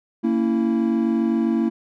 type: chord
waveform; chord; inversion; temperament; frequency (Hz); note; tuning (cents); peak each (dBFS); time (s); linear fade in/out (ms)
triangle; A# diminished; none; equal with one note detuned; 229.6 / 277.2 / 329.6; A#3 / C#4 / E4; -26 / 0 / 0; -18 / -24 / -20; 0.23-1.7; 20
effects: none